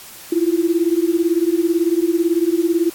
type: beating tone pair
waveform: sine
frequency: 329.6 / 347.6 Hz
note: E4 / F4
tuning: 0 / -8 cents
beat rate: 18 Hz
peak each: -17 dBFS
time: 0.32-2.9 s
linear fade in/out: 5 ms
effects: white hiss -38 dBFS RMS until 2.94 s + AAC 64 kbps